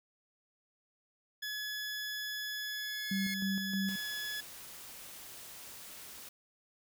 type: tone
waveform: 20% pulse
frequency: 1700 Hz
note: G#6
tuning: 40 cents sharp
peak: -32 dBFS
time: 1.42-4.41 s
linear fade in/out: 10 ms
type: tone with exponential growth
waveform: sawtooth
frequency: 2157 Hz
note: C#7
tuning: 48 cents flat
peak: -34 dBFS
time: 2.42-3.34 s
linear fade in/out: 2 ms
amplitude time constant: 200 ms
type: tone with tremolo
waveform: sine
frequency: 194.8 Hz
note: G3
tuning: 11 cents flat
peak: -31 dBFS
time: 3.11-3.96 s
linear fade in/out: 5 ms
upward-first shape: square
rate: 3.2 Hz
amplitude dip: 50%
type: noise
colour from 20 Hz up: white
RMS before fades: -49 dBFS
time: 3.88-6.29 s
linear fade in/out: 5 ms
effects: none